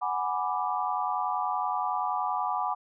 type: chord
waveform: sine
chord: G# half-diminished seventh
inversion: third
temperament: equal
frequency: 740 / 830.6 / 987.8 / 1174.7 Hz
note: F#5 / G#5 / B5 / D6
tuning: 0 / 0 / 0 / 0 cents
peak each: -32 dBFS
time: 0.01-2.75 s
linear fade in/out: 20 ms
effects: none